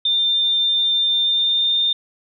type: tone with pitch glide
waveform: sine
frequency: 3597 to 3620 Hz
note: A7 to A7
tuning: +37 to +48 cents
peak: -15 dBFS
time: 0.05-1.93 s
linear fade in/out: 5 ms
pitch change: +11 cents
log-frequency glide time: 1.09-1.75 s
effects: none